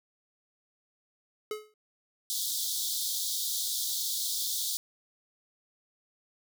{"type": "tone with exponential decay", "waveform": "square", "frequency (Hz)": 426.6, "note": "G#4", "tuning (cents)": 46, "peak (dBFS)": -30, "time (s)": [1.51, 1.74], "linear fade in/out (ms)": 2, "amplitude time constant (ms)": 48}
{"type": "high-pass noise", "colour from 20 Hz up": "pink", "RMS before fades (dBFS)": -32, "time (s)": [2.3, 4.77], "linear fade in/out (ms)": 0, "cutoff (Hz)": 3400, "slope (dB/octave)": 96}
{"effects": []}